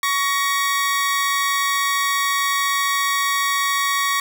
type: tone pair together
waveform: sawtooth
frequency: 1121.4 / 1886 Hz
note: C#6 / A#6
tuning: +20 / +20 cents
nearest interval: major sixth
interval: 900 cents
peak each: -16 / -19 dBFS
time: 0.03-4.2 s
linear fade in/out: 2 ms
effects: 8-bit